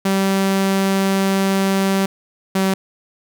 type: tone pair in turn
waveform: sawtooth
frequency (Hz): 193.9 / 191.56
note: G3 / G3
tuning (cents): -19 / -40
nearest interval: unison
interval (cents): 21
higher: first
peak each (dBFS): -11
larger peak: neither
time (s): 0.05-2.06 / 2.55-2.74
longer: first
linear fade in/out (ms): 5
effects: none